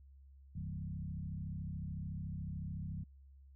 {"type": "tone with frequency modulation", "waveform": "sine", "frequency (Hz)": 123.47, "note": "B2", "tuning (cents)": 0, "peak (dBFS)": -39, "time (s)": [0.55, 3.04], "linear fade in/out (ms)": 10, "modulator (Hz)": 33.8, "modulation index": 1.9, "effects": ["added 68 Hz sine -56 dBFS peak until 3.55 s"]}